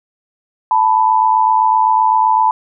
sine tone pair together, 880 / 987.8 Hz, A5 / B5, 0 / 0 cents, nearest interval major second, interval 200 cents, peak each -12 dBFS, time 0.71-2.51 s, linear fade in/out 2 ms, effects none

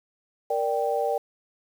sine chord, G minor, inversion first, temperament equal, 466.2 / 587.3 / 784 Hz, Bb4 / D5 / G5, 0 / 0 / 0 cents, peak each -27 dBFS, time 0.5-1.18 s, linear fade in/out 5 ms, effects 8-bit

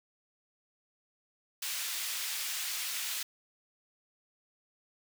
pink high-pass noise, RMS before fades -36 dBFS, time 1.62-3.23 s, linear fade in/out 5 ms, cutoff 2400 Hz, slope 12 dB/octave, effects none

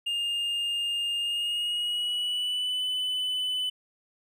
triangle tone with pitch glide, 2820 to 3005 Hz, F7 to F#7, +16 to +26 cents, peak -25 dBFS, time 0.06-3.7 s, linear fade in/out 10 ms, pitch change +110 cents, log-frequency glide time 1.19-2.81 s, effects none

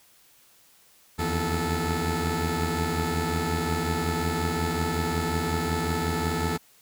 15% pulse tone cluster, 79.8 / 85.3 / 436.7 Hz, D#2 / F2 / A4, +44 / -40 / -13 cents, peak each -23 dBFS, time 1.18-6.58 s, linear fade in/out 20 ms, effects white hiss -58 dBFS RMS until 6.81 s

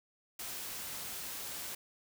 white noise, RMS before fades -42 dBFS, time 0.39-1.75 s, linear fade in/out 5 ms, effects none

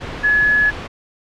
sine tone in noise, 1700 Hz, G#6, 40 cents sharp, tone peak -11 dBFS, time 0.23-0.71 s, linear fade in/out 20 ms, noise pink, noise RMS -28 dBFS, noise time 0-0.88 s, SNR +14 dB, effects low-pass 3000 Hz 12 dB/octave

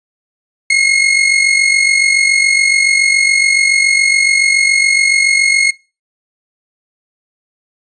40% pulse tone with amplitude modulation, 2160 Hz, C#7, 45 cents flat, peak -5 dBFS, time 0.7-5.71 s, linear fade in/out 5 ms, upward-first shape sine, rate 47.1 Hz, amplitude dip 60%, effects noise-tail reverb RT60 0.3 s tail -22 dB re dry + resampled to 22050 Hz

